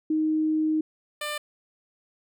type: tone pair in turn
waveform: sine / 10% pulse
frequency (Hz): 311.9 / 596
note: D#4 / D5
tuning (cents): +4 / +25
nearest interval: major seventh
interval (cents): 1121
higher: second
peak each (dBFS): -21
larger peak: neither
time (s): 0.1-0.81 / 1.21-1.38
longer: first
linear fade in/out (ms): 5
effects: none